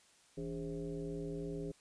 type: tone with frequency modulation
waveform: sine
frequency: 285.2 Hz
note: C#4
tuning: 49 cents sharp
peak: -38 dBFS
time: 0.37-1.72 s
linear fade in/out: 10 ms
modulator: 122 Hz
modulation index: 1.6
effects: white hiss -66 dBFS RMS until 1.8 s + resampled to 22050 Hz